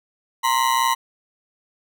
40% pulse ring-modulated tone, 987.8 Hz, B5, in tune, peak -13 dBFS, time 0.43-0.95 s, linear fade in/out 20 ms, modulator 62.2 Hz, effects none

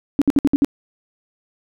sine tone bursts, 281.7 Hz, C#4, 28 cents sharp, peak -10 dBFS, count 6, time 0.19-0.646 s, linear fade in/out 0 ms, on 26 ms, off 60 ms, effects none

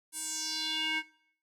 square tone with band-pass filter sweep, 314.6 Hz, D#4, 19 cents sharp, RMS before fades -34 dBFS, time 0.12-1.03 s, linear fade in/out 50 ms, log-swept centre 10000 to 2000 Hz, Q 3.4, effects noise-tail reverb RT60 0.6 s tail -19 dB re dry

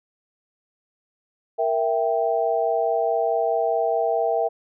sine chord, E diminished, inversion second, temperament equal, 466.2 / 659.3 / 784 Hz, Bb4 / E5 / G5, 0 / 0 / 0 cents, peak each -24 / -22 / -25 dBFS, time 1.58-4.49 s, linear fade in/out 20 ms, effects none

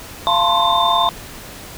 sine tone cluster, 689 / 885 / 1026 / 1065 / 3597 Hz, F5 / A5 / C6 / C6 / A7, -24 / +10 / -34 / +30 / +37 cents, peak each -19 dBFS, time 0.27-1.09 s, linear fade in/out 0 ms, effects pink hiss -35 dBFS RMS until 1.77 s

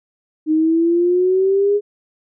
sine exponential sweep, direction up, 307.8 to 415.3 Hz, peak -12 dBFS, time 0.46-1.81 s, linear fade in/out 50 ms, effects none

